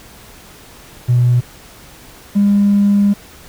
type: tone pair in turn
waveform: triangle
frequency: 122.4 / 202.3 Hz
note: B2 / G#3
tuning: -15 / -45 cents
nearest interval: major sixth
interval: 870 cents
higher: second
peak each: -5 dBFS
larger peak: neither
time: 1.08-1.41 / 2.35-3.14 s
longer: second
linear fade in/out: 20 ms
effects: tanh soft clip ceiling -6 dBFS + pink hiss -40 dBFS RMS until 3.48 s